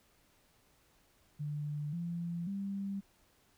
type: tone with pitch steps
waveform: sine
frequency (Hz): 147.9 / 170.88 / 197.42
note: D3 / F3 / G3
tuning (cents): +13 / -37 / +13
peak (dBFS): -35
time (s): 1.39-3.01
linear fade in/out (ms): 20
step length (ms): 540
effects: pink hiss -69 dBFS RMS until 3.57 s